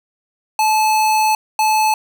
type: tone bursts at uneven times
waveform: square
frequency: 866 Hz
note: A5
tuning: 28 cents flat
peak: -13 dBFS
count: 2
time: 0.59-1.35 / 1.59-1.94 s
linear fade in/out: 2 ms
effects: none